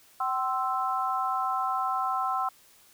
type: chord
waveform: sine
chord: C major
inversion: second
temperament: equal with one note detuned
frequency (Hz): 764.8 / 1046.5 / 1318.5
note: G5 / C6 / E6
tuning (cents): -43 / 0 / 0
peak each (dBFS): -30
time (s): 0.2-2.49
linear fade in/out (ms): 5
effects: white hiss -58 dBFS RMS until 2.93 s